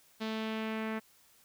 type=tone with low-pass filter sweep; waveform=sawtooth; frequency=220 Hz; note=A3; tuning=in tune; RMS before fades=-36 dBFS; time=0.2-1 s; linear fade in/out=20 ms; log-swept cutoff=4000 to 2000 Hz; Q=1.9; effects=white hiss -64 dBFS RMS until 1.44 s